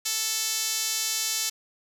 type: tone with band-pass filter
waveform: 5% pulse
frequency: 440 Hz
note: A4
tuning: in tune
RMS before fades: -28 dBFS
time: 0.05-1.5 s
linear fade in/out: 10 ms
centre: 8300 Hz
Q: 2.5
effects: none